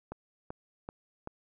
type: click train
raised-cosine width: 1 ms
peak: -25 dBFS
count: 4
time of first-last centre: 0.12-1.274 s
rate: 2.6 Hz
effects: none